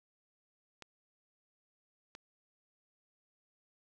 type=clicks; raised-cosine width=0.2 ms; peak=-30 dBFS; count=2; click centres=0.823 / 2.151 s; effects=none